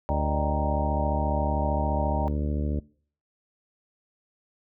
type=chord; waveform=sine; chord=Eb major seventh; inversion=third; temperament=equal; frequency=587.3 / 622.3 / 784 / 932.3 Hz; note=D5 / Eb5 / G5 / Bb5; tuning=0 / 0 / 0 / 0 cents; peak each=-33 / -33 / -32 / -32 dBFS; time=0.09-2.28 s; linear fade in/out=0 ms
type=harmonic tone; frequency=73.8 Hz; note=D2; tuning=9 cents sharp; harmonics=1 / 2 / 3 / 4 / 5 / 6 / 7 / 8; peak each=-26 / -33 / -34 / -35 / -41 / -41 / -44 / -43 dBFS; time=0.09-2.8 s; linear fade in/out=10 ms
effects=noise-tail reverb RT60 0.5 s tail -23 dB re dry